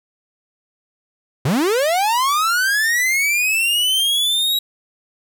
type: linear sweep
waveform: 45% pulse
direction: up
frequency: 114 to 3867 Hz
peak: -15 dBFS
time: 1.45-4.59 s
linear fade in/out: 5 ms
effects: none